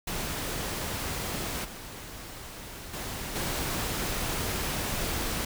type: noise with level steps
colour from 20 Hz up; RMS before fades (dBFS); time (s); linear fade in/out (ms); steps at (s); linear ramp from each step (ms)
pink; -33 / -42 / -36 / -31; 0.07-5.45; 5; 1.64 / 2.93 / 3.35; 10
effects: none